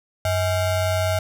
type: ring-modulated tone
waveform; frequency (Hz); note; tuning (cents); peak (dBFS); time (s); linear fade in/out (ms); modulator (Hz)
square; 366.8; F#4; -15; -17; 0.25-1.19; 2; 273
effects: none